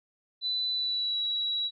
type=tone with pitch glide; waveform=sine; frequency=3992 to 3894 Hz; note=B7 to B7; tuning=+18 to -25 cents; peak=-27 dBFS; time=0.41-1.71 s; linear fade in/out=50 ms; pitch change=-43 cents; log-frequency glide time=0.72-1.22 s; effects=none